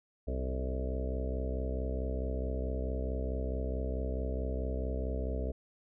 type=harmonic tone with a mistuned harmonic; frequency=64.6 Hz; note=C2; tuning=21 cents flat; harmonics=1 / 2 / 3 / 4 / 5 / 6 / 7 / 8 / 9 / 10; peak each=-33 / -45 / -45 / -43 / -49 / -48 / -42 / -46 / -45 / -46 dBFS; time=0.27-5.52 s; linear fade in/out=10 ms; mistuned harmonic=7; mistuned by=-38 cents; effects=none